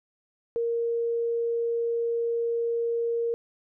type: tone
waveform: sine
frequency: 466.2 Hz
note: A#4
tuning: in tune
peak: -24 dBFS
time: 0.56-3.34 s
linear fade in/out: 0 ms
effects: none